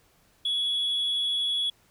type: tone with amplitude modulation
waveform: sine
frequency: 3372 Hz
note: G#7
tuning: 26 cents sharp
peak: -21 dBFS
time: 0.45-1.7 s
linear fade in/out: 5 ms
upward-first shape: sine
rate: 250 Hz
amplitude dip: 30%
effects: tanh soft clip ceiling -22 dBFS + pink hiss -63 dBFS RMS until 1.9 s